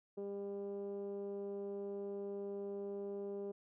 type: tone with low-pass filter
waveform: 10% pulse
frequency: 200.1 Hz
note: G3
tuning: 36 cents sharp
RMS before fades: -43 dBFS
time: 0.17-3.52 s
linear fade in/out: 10 ms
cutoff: 430 Hz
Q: 3.3
effects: none